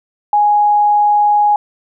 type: tone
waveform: sine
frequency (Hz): 830.6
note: G#5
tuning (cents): 0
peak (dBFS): -8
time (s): 0.33-1.56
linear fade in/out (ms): 2
effects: none